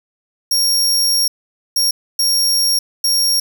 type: tone bursts at uneven times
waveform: sawtooth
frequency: 5570 Hz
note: F8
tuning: 5 cents flat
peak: -10 dBFS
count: 4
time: 0.51-1.28 / 1.76-1.91 / 2.19-2.79 / 3.04-3.4 s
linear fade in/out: 5 ms
effects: 7-bit